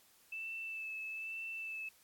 sine tone with vibrato, 2637 Hz, E7, in tune, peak -40 dBFS, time 0.32-1.89 s, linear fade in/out 5 ms, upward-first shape sine, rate 1.1 Hz, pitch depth 21 cents each way, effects white hiss -66 dBFS RMS until 2.03 s + AAC 64 kbps

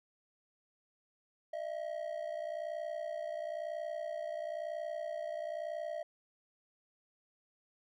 triangle ring-modulated tone, 640 Hz, D#5, 49 cents sharp, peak -32 dBFS, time 1.53-6.03 s, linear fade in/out 5 ms, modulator 30.5 Hz, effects none

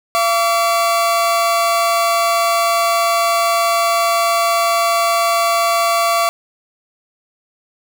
40% pulse tone pair together, 681.4 / 1146 Hz, F5 / D6, -43 / -43 cents, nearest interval major sixth, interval 900 cents, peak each -15 dBFS, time 0.15-6.29 s, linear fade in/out 0 ms, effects none

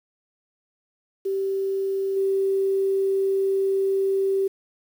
sine tone with level steps, 388.6 Hz, G4, 15 cents flat, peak -22 / -19 dBFS, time 1.25-4.48 s, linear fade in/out 10 ms, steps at 2.16 s, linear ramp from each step 10 ms, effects 8-bit

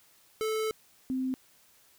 square / sine tone pair in turn, 436.7 / 259.7 Hz, A4 / C4, -13 / -13 cents, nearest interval major sixth, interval 900 cents, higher first, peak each -29 / -28 dBFS, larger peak second, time 0.41-0.71 / 1.1-1.34 s, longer first, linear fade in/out 0 ms, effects white hiss -62 dBFS RMS until 1.98 s

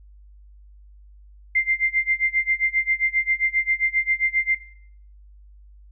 sine tone with tremolo, 2093 Hz, C7, in tune, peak -15 dBFS, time 1.55-4.55 s, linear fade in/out 5 ms, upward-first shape sine, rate 7.5 Hz, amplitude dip 90%, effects noise-tail reverb RT60 0.6 s tail -17 dB re dry + added 50 Hz sine -45 dBFS peak until 5.91 s

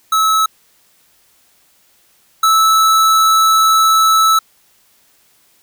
square tone pair in turn, 1298 / 1309.3 Hz, E6 / E6, -27 / -12 cents, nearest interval unison, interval 15 cents, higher second, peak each -11 / -9 dBFS, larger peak second, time 0.12-0.46 / 2.43-4.39 s, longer second, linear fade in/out 5 ms, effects white hiss -54 dBFS RMS until 5.62 s

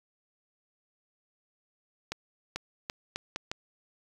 accelerating click train, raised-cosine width 0.2 ms, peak -16 dBFS, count 6, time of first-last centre 2.12-3.515 s, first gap 440 ms, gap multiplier 0.77, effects 7-bit

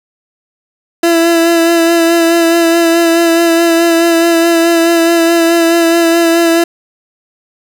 30% pulse tone with vibrato, 335 Hz, E4, 28 cents sharp, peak -4 dBFS, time 1.03-6.64 s, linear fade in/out 5 ms, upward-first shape sine, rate 4.7 Hz, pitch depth 23 cents each way, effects 7-bit

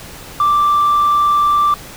sine tone, 1174.7 Hz, D6, in tune, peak -8 dBFS, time 0.4-1.74 s, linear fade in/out 2 ms, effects tanh soft clip ceiling -8 dBFS + pink hiss -34 dBFS RMS until 1.96 s

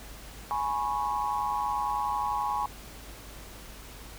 sine tone cluster, 835 / 987 / 1098 Hz, G#5 / B5 / C#6, +9 / -1 / -17 cents, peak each -30 / -32 / -32 dBFS, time 0.51-2.66 s, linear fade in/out 0 ms, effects added 50 Hz sine -47 dBFS peak until 4.18 s + pink hiss -47 dBFS RMS until 4.18 s

